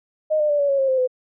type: tone with pitch steps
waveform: sine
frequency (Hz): 619 / 601.7 / 584.9 / 568.6 / 552.7 / 537.3 / 522.3 / 507.7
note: D#5 / D5 / D5 / C#5 / C#5 / C5 / C5 / B4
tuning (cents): -9 / +42 / -7 / +44 / -5 / +46 / -3 / +48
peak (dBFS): -16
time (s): 0.3-1.076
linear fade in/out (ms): 20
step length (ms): 97
effects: none